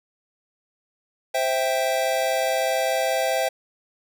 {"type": "chord", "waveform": "square", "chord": "C major", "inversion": "none", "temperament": "equal", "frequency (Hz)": [523.3, 659.3, 784], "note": ["C5", "E5", "G5"], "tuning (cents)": [0, 0, 0], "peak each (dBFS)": [-26, -25, -27], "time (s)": [1.34, 3.49], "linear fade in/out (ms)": 10, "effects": []}